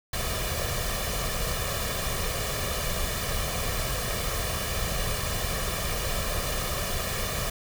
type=noise with comb filter; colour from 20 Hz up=pink; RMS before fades=-29 dBFS; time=0.13-7.5 s; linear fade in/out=5 ms; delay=1.7 ms; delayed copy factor=+0.65; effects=none